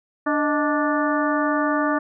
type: harmonic tone with a mistuned harmonic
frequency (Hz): 293.4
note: D4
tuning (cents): -2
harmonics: 1 / 2 / 3 / 4 / 5 / 6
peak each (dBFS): -22 / -25 / -29 / -25 / -29 / -30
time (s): 0.26-1.99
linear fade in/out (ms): 10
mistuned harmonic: 2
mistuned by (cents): +90
effects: none